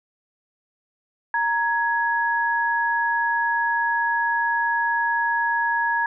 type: tone pair together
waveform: sine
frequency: 932.3 / 1671.8 Hz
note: A#5 / G#6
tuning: 0 / +11 cents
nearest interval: minor seventh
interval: 1011 cents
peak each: -22 dBFS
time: 1.34-6.06 s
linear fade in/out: 2 ms
effects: none